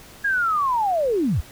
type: linear sweep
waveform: sine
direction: down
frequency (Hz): 1661.2 to 53.6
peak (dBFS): -18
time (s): 0.24-1.41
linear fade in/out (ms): 10
effects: pink hiss -45 dBFS RMS until 1.51 s